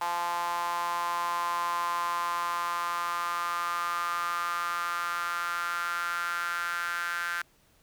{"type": "tone with high-pass filter sweep", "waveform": "sawtooth", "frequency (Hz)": 172.8, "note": "F3", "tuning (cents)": -18, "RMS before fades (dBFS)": -31, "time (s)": [0.01, 7.42], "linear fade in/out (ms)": 5, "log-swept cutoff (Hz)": [920, 1500], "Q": 6.9, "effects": ["pink hiss -64 dBFS RMS until 7.82 s"]}